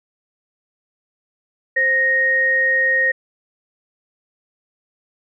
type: tone pair together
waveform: sine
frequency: 523.3 / 1864.7 Hz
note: C5 / A#6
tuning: 0 / 0 cents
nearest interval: octave + minor seventh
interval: 2200 cents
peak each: -24 / -14 dBFS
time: 1.76-3.12 s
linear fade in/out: 10 ms
effects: none